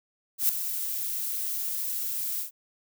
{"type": "noise with ADSR envelope", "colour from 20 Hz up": "violet", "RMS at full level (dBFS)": -21, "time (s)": [0.38, 2.51], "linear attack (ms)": 110, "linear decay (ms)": 4, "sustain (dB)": -10, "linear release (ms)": 110, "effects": []}